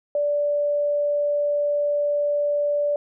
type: tone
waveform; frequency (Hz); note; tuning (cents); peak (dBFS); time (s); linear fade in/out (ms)
sine; 583; D5; -13; -19; 0.15-2.96; 2
effects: none